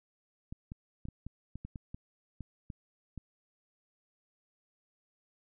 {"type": "clicks", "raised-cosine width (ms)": 5, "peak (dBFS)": -29, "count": 12, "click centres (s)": [0.525, 0.719, 1.054, 1.086, 1.266, 1.556, 1.65, 1.758, 1.945, 2.407, 2.702, 3.177], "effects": []}